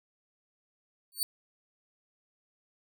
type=tone with exponential growth; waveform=5% pulse; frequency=4498 Hz; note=C#8; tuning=24 cents sharp; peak=-16 dBFS; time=1.12-1.23 s; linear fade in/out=1 ms; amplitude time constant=22 ms; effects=none